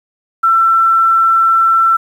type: tone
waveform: sine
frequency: 1342 Hz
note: E6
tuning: 31 cents sharp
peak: -7 dBFS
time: 0.43-1.97 s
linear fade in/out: 10 ms
effects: 7-bit

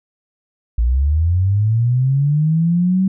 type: linear sweep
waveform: sine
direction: up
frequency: 55 to 192.6 Hz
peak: -12 dBFS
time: 0.78-3.08 s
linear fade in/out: 5 ms
effects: none

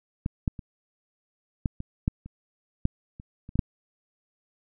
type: clicks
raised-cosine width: 5 ms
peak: -15 / -12 / -25 / -12 / -21 / -10 / -28 / -9 / -29 / -29 / -17 / -7 dBFS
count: 12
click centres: 0.261 / 0.478 / 0.592 / 1.658 / 1.804 / 2.079 / 2.26 / 2.854 / 3.199 / 3.491 / 3.556 / 3.592 s
effects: none

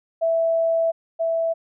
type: tone pair in turn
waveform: sine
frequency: 659.3 / 659.3 Hz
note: E5 / E5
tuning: 0 / 0 cents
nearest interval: unison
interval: 0 cents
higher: neither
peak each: -17 / -19 dBFS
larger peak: first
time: 0.21-0.92 / 1.19-1.54 s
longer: first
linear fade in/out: 20 ms
effects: none

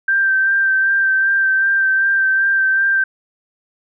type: tone with vibrato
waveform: sine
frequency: 1568 Hz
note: G6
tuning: in tune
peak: -12 dBFS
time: 0.08-3.04 s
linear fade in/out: 5 ms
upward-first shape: sine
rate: 2.6 Hz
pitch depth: 20 cents each way
effects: none

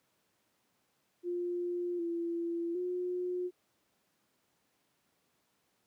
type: tone with pitch steps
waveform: sine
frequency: 351.7 / 339 / 359.8 Hz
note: F4 / E4 / F#4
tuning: +12 / +49 / -48 cents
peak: -32 dBFS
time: 1.23-3.51 s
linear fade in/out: 50 ms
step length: 760 ms
effects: pink hiss -75 dBFS RMS until 5.86 s + high-pass 150 Hz 12 dB/octave

